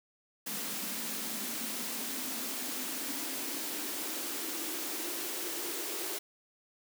white noise with high-pass filter sweep, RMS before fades -37 dBFS, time 0.46-6.19 s, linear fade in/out 10 ms, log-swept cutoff 210 to 360 Hz, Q 6.2, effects none

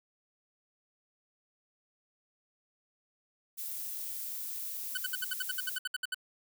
violet noise, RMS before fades -39 dBFS, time 3.57-5.79 s, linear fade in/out 20 ms
25% pulse tone bursts, 1500 Hz, F#6, 23 cents sharp, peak -28 dBFS, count 14, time 4.95-6.145 s, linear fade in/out 5 ms, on 25 ms, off 65 ms
effects none

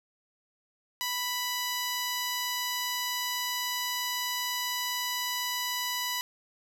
10% pulse tone with low-pass filter, 987.8 Hz, B5, in tune, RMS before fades -32 dBFS, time 1.01-6.21 s, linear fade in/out 0 ms, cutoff 12000 Hz, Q 2.5, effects none

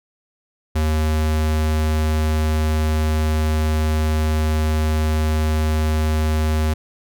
square tone, 77.7 Hz, D#2, 2 cents flat, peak -17 dBFS, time 0.75-6.74 s, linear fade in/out 10 ms, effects none

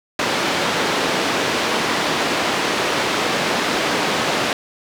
pink band-pass noise, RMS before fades -20 dBFS, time 0.19-4.53 s, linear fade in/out 2 ms, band 280 to 4500 Hz, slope 12 dB/octave, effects none

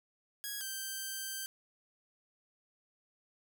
5% pulse tone pair in turn, 1655 / 1562.8 Hz, G#6 / G6, -6 / -6 cents, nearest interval minor second, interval 100 cents, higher first, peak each -27 dBFS, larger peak neither, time 0.44-0.61 / 0.61-1.46 s, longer second, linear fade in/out 0 ms, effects none

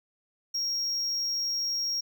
triangle tone, 5588 Hz, F8, in tune, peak -26 dBFS, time 0.54-2.01 s, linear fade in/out 10 ms, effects none

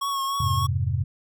square tone with vibrato, 1100 Hz, C#6, 14 cents flat, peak -25 dBFS, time 0.01-0.67 s, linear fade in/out 10 ms, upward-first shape triangle, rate 3.4 Hz, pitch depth 36 cents each way
sine chord, F minor, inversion none, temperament equal with one note detuned, 87.31 / 103.83 / 131.27 Hz, F2 / Ab2 / C3, 0 / 0 / +6 cents, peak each -26 dBFS, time 0.4-1.04 s, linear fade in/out 5 ms
effects none

